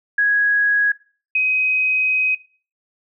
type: tone pair in turn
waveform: sine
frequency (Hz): 1661.2 / 2522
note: G#6 / D#7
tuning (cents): 0 / +23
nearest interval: perfect fifth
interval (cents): 723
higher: second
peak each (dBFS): -13 / -14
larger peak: first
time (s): 0.18-0.92 / 1.35-2.35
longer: second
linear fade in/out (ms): 5
effects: noise-tail reverb RT60 0.4 s tail -20 dB re dry